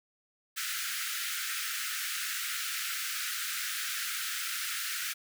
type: high-pass noise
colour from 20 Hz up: pink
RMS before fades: -35 dBFS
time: 0.56-5.14 s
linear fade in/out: 20 ms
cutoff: 1300 Hz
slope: 96 dB/octave
effects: none